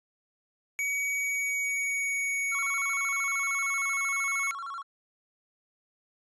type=tone with pitch glide; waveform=square; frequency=2260 to 2201 Hz; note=C#7 to C#7; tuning=+33 to -13 cents; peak=-28 dBFS; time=0.79-4.51 s; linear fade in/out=0 ms; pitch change=-46 cents; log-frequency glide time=1.13-3.87 s
type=tone with vibrato; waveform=triangle; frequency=1231 Hz; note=D#6; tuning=19 cents flat; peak=-33 dBFS; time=2.51-4.83 s; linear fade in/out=20 ms; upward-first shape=square; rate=13 Hz; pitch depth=180 cents each way
effects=resampled to 24000 Hz